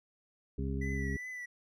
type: harmonic tone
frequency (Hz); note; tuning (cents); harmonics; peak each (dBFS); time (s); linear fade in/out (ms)
67.6; C#2; -43; 1 / 2 / 3 / 4 / 6; -35 / -38 / -40 / -41 / -43; 0.58-1.17; 5
type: tone with vibrato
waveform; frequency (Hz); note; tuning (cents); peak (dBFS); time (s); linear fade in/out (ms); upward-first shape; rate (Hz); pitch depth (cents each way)
triangle; 1975.5; B6; 0; -38; 0.81-1.46; 10; triangle; 2.6; 42
effects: none